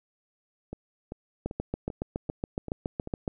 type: two click trains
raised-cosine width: 2 ms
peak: -16 / -23 dBFS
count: 14 / 7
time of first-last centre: 1.46-3.278 / 0.73-3.074 s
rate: 7.15 / 2.56 Hz
effects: none